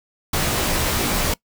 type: noise with comb filter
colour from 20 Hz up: pink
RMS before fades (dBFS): -21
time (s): 0.33-1.34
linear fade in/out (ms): 5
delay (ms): 19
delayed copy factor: -0.8
effects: noise-tail reverb RT60 0.1 s tail -22 dB re dry